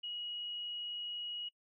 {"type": "tone", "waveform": "sine", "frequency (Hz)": 2902, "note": "F#7", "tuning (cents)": -34, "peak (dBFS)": -39, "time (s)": [0.03, 1.49], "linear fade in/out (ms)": 10, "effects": ["noise-tail reverb RT60 0.1 s tail -24 dB re dry"]}